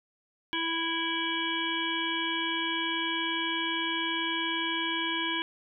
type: harmonic tone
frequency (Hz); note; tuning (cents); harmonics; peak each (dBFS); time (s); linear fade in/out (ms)
329.6; E4; 0; 1 / 3 / 5 / 7 / 9 / 10; -35 / -35 / -35 / -35 / -35 / -35; 0.53-5.42; 0
effects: none